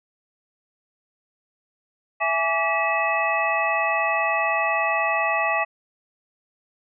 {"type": "tone cluster", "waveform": "sine", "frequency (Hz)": [663, 833, 1154, 1948, 2588], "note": ["E5", "G#5", "D6", "B6", "E7"], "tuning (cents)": [10, 5, -31, -24, -32], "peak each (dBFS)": -26, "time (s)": [2.2, 5.65], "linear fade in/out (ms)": 20, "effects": []}